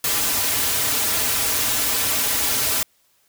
white noise with comb filter, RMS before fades -21 dBFS, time 0.04-2.83 s, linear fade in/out 2 ms, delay 5.5 ms, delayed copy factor -1, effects white hiss -62 dBFS RMS until 3.28 s

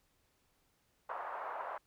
white band-pass noise, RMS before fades -42 dBFS, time 1.09-1.78 s, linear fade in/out 5 ms, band 610 to 1200 Hz, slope 24 dB/octave, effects pink hiss -75 dBFS RMS until 1.86 s

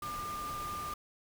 sine tone in noise, 1199 Hz, D6, 36 cents sharp, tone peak -37 dBFS, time 0.02-0.94 s, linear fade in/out 5 ms, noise pink, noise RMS -45 dBFS, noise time 0.02-0.94 s, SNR +5 dB, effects none

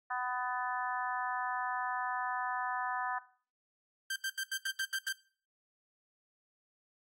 harmonic tone, 250 Hz, B3, 21 cents sharp, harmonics 3 / 4 / 5 / 6 / 7, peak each -38 / -39 / -40 / -41 / -41 dBFS, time 0.1-3.19 s, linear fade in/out 10 ms
sawtooth tone bursts, 1570 Hz, G6, 2 cents sharp, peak -30 dBFS, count 8, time 4.1-5.127 s, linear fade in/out 5 ms, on 61 ms, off 77 ms
effects noise-tail reverb RT60 0.4 s tail -17 dB re dry + AAC 48 kbps

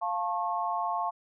sine chord, F augmented, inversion none, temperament equal with one note detuned, 698.5 / 880 / 1087.2 Hz, F5 / A5 / C#6, 0 / 0 / -34 cents, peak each -32 dBFS, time 0.01-1.11 s, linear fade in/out 20 ms, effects none

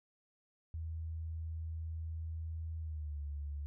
sine tone with pitch glide, 80.8 to 72.4 Hz, E2 to D2, -34 to -24 cents, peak -38 dBFS, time 0.74-3.66 s, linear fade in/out 0 ms, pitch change -190 cents, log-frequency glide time 2.79-3.2 s, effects none

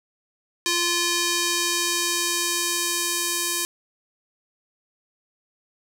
square tone with band-pass filter sweep, 346.7 Hz, F4, 13 cents flat, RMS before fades -24 dBFS, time 0.66-3.65 s, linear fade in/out 0 ms, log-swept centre 5400 to 9200 Hz, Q 0.89, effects none

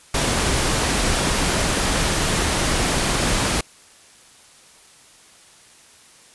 pink noise, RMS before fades -20 dBFS, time 0.14-3.61 s, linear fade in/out 5 ms, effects white hiss -49 dBFS RMS until 6.34 s + resampled to 24000 Hz

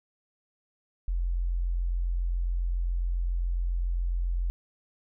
sine tone, 43.65 Hz, F1, in tune, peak -25 dBFS, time 1.08-4.5 s, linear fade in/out 0 ms, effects none

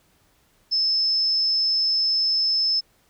sine tone with amplitude modulation, 5230 Hz, E8, 15 cents flat, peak -17 dBFS, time 0.71-2.81 s, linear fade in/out 20 ms, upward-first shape sine, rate 238 Hz, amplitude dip 30%, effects pink hiss -62 dBFS RMS until 3.09 s

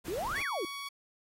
pink noise, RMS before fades -44 dBFS, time 0.04-0.43 s, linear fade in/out 20 ms
sine exponential two-way sweep, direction up then down, 311.1 to 2469 to 311.1 Hz, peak -32 dBFS, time 0.08-0.65 s, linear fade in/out 2 ms, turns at 0.42 s
15% pulse tone, 1122 Hz, C#6, 21 cents sharp, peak -32 dBFS, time 0.35-0.89 s, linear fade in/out 10 ms
effects AAC 48 kbps

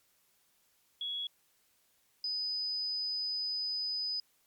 sine tone pair in turn, 3352 / 4995 Hz, G#7 / D#8, +15 / +6 cents, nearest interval perfect fifth, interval 691 cents, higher second, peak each -34 / -32 dBFS, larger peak second, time 1.01-1.27 / 2.24-4.2 s, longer second, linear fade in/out 2 ms, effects white hiss -71 dBFS RMS until 4.46 s + MP3 96 kbps

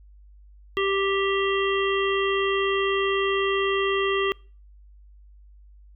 harmonic tone with a mistuned harmonic, 392 Hz, G4, in tune, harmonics 1 / 3 / 5 / 7 / 8, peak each -23 / -28 / -30 / -31 / -32 dBFS, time 0.77-4.32 s, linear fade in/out 0 ms, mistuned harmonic 8, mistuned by +41 cents, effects noise-tail reverb RT60 0.4 s tail -26 dB re dry + added 50 Hz sine -47 dBFS peak until 5.95 s

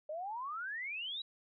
sine exponential sweep, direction up, 591 to 3951 Hz, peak -38 dBFS, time 0.09-1.22 s, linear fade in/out 5 ms, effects none

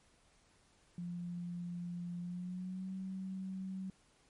sine tone with pitch glide, 174.61 to 189.32 Hz, F3 to F#3, 0 to +40 cents, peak -39 dBFS, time 0.98-3.9 s, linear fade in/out 2 ms, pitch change +140 cents, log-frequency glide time 2.2-2.9 s, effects pink hiss -69 dBFS RMS until 4.29 s + MP3 48 kbps

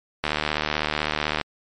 click train, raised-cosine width 0.3 ms, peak -6 dBFS, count 90, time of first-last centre 0.24-1.413 s, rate 75.9 Hz, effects MP3 48 kbps

